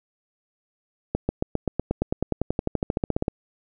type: accelerating click train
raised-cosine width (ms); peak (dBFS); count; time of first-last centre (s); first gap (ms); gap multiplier
2; -9; 24; 1.15-3.281; 140; 0.96
effects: none